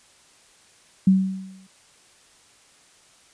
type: tone with exponential decay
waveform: sine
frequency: 190 Hz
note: F#3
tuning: 46 cents sharp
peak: -10 dBFS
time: 1.07-1.67 s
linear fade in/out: 5 ms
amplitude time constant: 130 ms
effects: white hiss -55 dBFS RMS until 3.33 s + resampled to 22050 Hz